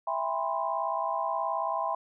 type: chord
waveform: sine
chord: C major seventh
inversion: first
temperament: equal with one note detuned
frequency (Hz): 659.3 / 802.3 / 987.8 / 1046.5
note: E5 / G5 / B5 / C6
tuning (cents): 0 / +40 / 0 / 0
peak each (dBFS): -33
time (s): 0.07-1.95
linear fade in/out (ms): 5
effects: none